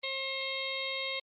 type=harmonic tone; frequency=535 Hz; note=C5; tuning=38 cents sharp; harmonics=1 / 2 / 4 / 5 / 6 / 7 / 8; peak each=-40 / -45 / -37 / -44 / -42 / -40 / -44 dBFS; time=0.03-1.2 s; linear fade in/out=10 ms; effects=Opus 32 kbps